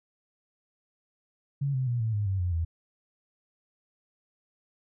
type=tone with pitch steps; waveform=sine; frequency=140 / 129.87 / 120.48 / 111.76 / 103.68 / 96.18 / 89.22 / 82.77 Hz; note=C#3 / C3 / B2 / A2 / G#2 / G2 / F2 / E2; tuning=+18 / -13 / -42 / +27 / -2 / -32 / +38 / +8 cents; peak=-25 dBFS; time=1.61-2.65 s; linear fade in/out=10 ms; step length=130 ms; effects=none